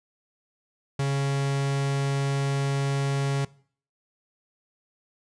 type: tone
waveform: 45% pulse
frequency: 138.59 Hz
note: C#3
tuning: in tune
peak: -23 dBFS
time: 0.99-3.45 s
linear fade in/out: 5 ms
effects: noise-tail reverb RT60 0.5 s tail -21 dB re dry + resampled to 22050 Hz